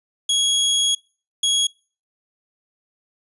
sawtooth tone bursts at uneven times, 3322 Hz, G#7, in tune, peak -13 dBFS, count 2, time 0.29-0.95 / 1.43-1.67 s, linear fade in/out 5 ms, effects noise-tail reverb RT60 0.4 s tail -26 dB re dry + resampled to 24000 Hz

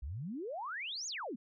sine exponential two-way sweep, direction up then down, 58.27 to 7040 to 201.2 Hz, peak -38 dBFS, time 0.02-1.36 s, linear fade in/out 10 ms, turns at 1.07 s, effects none

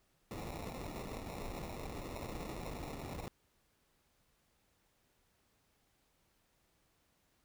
pink noise with sample-and-hold, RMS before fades -44 dBFS, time 0.31-3.28 s, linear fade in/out 0 ms, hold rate 1575 Hz, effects pink hiss -75 dBFS RMS until 7.44 s

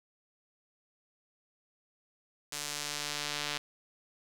sawtooth tone with band-pass filter sweep, 146.83 Hz, D3, in tune, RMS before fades -37 dBFS, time 2.52-3.58 s, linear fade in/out 5 ms, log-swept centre 7300 to 3800 Hz, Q 0.95, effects 9-bit

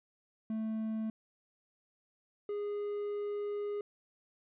triangle tone pair in turn, 220 / 411.8 Hz, A3 / G#4, 0 / -15 cents, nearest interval major seventh, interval 1085 cents, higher second, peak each -31 / -32 dBFS, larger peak first, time 0.5-1.1 / 2.49-3.81 s, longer second, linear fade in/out 2 ms, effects resampled to 8000 Hz

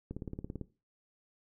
click train, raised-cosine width 3 ms, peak -26 dBFS, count 10, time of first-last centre 0.11-0.613 s, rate 17.9 Hz, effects noise-tail reverb RT60 0.3 s tail -17 dB re dry

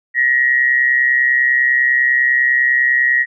sine tone with amplitude modulation, 1900 Hz, A#6, 33 cents sharp, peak -8 dBFS, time 0.14-3.26 s, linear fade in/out 50 ms, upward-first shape sine, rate 130 Hz, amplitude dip 60%, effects none

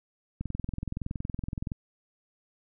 click train, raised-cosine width 5 ms, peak -20 dBFS, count 29, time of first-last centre 0.41-1.718 s, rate 21.4 Hz, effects none

